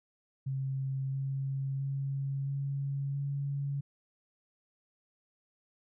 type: tone with pitch steps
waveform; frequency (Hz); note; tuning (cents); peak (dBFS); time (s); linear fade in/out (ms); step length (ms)
sine; 134.4 / 135.88 / 137.38 / 138.9 / 140.43; C3 / C#3 / C#3 / C#3 / C#3; +47 / -34 / -15 / +4 / +23; -31; 0.46-3.81; 10; 670
effects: none